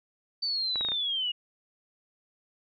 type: linear sweep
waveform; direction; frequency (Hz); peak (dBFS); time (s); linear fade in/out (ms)
sine; down; 4597 to 2849; -27; 0.42-1.32; 10
type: clicks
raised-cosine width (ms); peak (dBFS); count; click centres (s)
0.5; -23; 5; 0.758 / 0.81 / 0.849 / 0.887 / 0.919
effects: none